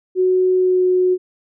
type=tone with pitch glide; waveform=sine; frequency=369.6 to 366.2 Hz; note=F#4 to F#4; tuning=-2 to -18 cents; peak=-12 dBFS; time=0.15-1.18 s; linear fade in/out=50 ms; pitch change=-16 cents; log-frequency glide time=0.56-0.84 s; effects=none